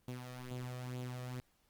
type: tone with flanger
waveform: sawtooth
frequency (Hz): 125.4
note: B2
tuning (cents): +27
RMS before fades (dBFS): -43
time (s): 0.08-1.4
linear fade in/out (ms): 0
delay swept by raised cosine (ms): 0.27 to 1.67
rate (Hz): 2.2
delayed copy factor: +0.55
effects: pink hiss -74 dBFS RMS until 1.69 s + Opus 24 kbps